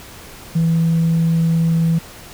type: tone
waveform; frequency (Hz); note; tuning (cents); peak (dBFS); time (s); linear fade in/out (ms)
sine; 164.81; E3; 0; -11; 0.55-1.99; 10
effects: tanh soft clip ceiling -10 dBFS + pink hiss -38 dBFS RMS until 2.33 s